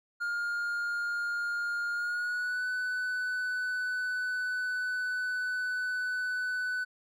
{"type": "tone with pitch glide", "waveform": "triangle", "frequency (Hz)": [1414, 1497.2], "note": ["F6", "F#6"], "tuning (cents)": [21, 20], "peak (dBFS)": -28, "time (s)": [0.2, 6.85], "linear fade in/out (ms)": 20, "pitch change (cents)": 99, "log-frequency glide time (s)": [1.93, 2.65], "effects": []}